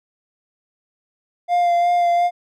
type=tone with vibrato; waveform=triangle; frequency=698.5 Hz; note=F5; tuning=in tune; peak=-12 dBFS; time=1.48-2.31 s; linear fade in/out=50 ms; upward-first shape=sine; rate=2.8 Hz; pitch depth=17 cents each way; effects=none